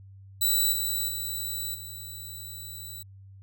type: tone with level steps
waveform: 5% pulse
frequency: 3951 Hz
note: B7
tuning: in tune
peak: -14 / -19 / -23 / -31 dBFS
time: 0.41-3.03 s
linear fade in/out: 10 ms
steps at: 0.72 / 1.08 / 1.74 s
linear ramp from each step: 10 ms
effects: added 97 Hz sine -46 dBFS peak until 3.42 s